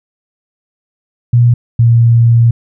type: tone pair in turn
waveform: sine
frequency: 120 / 116.92 Hz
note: B2 / A#2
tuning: -49 / +6 cents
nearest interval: unison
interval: 45 cents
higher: first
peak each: -4 dBFS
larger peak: neither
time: 1.33-1.54 / 1.79-2.51 s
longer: second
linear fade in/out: 5 ms
effects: none